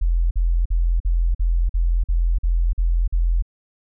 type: tone bursts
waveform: sine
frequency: 42.53 Hz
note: F1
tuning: 45 cents flat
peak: -15 dBFS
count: 10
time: 0.01-3.424 s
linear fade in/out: 10 ms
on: 300 ms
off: 46 ms
effects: none